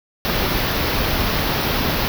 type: band-stop noise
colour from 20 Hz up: pink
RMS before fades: -20 dBFS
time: 0.25-2.08 s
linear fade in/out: 0 ms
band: 5500 to 12000 Hz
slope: 48 dB/octave
effects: none